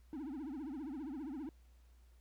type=tone with vibrato; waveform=triangle; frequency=286.2 Hz; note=D4; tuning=45 cents flat; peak=-39 dBFS; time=0.13-1.49 s; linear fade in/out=0 ms; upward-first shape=triangle; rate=15 Hz; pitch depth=270 cents each way; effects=added 60 Hz sine -60 dBFS peak until 2.2 s + pink hiss -75 dBFS RMS until 2.2 s